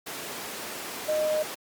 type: tone in noise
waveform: sine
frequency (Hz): 615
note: D#5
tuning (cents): -20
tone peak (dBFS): -23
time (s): 1.08-1.43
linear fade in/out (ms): 10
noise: pink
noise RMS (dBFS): -35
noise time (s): 0.06-1.55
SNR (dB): +9
effects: high-pass 300 Hz 12 dB/octave + Opus 48 kbps